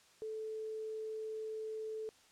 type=tone; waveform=sine; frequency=437.1 Hz; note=A4; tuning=11 cents flat; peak=-39 dBFS; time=0.22-2.09 s; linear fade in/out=0 ms; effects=white hiss -65 dBFS RMS until 2.31 s + low-pass 8000 Hz 12 dB/octave